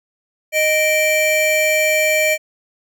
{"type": "tone pair together", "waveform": "square", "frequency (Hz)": [620, 2341], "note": ["D#5", "D7"], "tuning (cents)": [-6, -6], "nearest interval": "octave + major seventh", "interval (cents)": 2300, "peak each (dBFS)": -17, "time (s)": [0.52, 2.38], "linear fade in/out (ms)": 50, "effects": []}